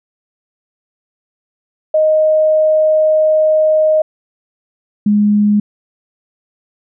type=tone pair in turn; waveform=sine; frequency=622.3 / 207.7 Hz; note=D#5 / G#3; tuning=0 / 0 cents; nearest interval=octave + perfect fifth; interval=1900 cents; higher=first; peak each=-8 dBFS; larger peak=neither; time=1.94-4.02 / 5.06-5.6 s; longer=first; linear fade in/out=5 ms; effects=none